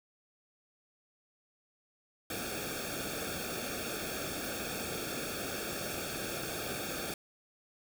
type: noise with comb filter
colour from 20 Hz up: pink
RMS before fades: -38 dBFS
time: 2.3-7.14 s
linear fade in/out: 2 ms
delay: 1 ms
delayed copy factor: -0.9
effects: none